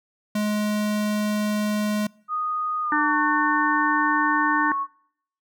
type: tone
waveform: square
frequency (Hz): 210.2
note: G#3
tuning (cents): +21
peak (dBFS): -22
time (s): 0.35-2.07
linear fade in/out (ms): 5
type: tone with pitch glide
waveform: sine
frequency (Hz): 1239 to 1103.8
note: D#6 to C#6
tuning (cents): -8 to -8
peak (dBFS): -23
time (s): 2.28-4.87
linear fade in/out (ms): 50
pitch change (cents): -200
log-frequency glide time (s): 2.82-3.17
type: harmonic tone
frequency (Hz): 300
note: D4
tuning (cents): +37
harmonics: 1 / 3 / 5 / 6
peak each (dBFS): -25 / -25 / -25 / -25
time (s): 2.92-4.72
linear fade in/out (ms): 2
effects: noise-tail reverb RT60 0.7 s tail -26 dB re dry